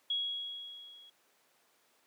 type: tone with level ramp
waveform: sine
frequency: 3322 Hz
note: G#7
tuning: in tune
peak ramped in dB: -29 to -54 dBFS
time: 0.1-1.1 s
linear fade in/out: 5 ms
effects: pink hiss -69 dBFS RMS until 2.06 s + high-pass 400 Hz 12 dB/octave